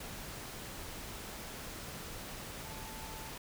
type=tone in noise; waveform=sine; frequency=880 Hz; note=A5; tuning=in tune; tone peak=-51 dBFS; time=2.65-3.3 s; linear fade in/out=5 ms; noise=pink; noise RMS=-45 dBFS; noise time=0-3.38 s; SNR=-9 dB; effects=none